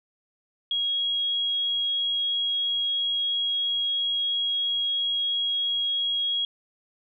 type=tone; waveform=sine; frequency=3299 Hz; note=G#7; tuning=12 cents flat; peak=-23 dBFS; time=0.71-6.45 s; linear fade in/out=2 ms; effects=none